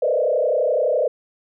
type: tone with frequency modulation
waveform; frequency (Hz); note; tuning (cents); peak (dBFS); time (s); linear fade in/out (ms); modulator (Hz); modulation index
sine; 554.4; C#5; 0; -16; 0.02-1.08; 5; 31.8; 2.5
effects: none